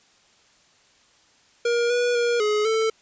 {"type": "tone with pitch steps", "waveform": "square", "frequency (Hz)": [473.6, 485.2, 475.8, 421.8, 443.5], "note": ["A#4", "B4", "A#4", "G#4", "A4"], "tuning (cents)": [27, -31, 35, 27, 14], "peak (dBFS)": -20, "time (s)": [1.65, 2.9], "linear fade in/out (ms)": 5, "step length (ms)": 250, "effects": ["white hiss -58 dBFS RMS until 3.01 s", "resampled to 16000 Hz"]}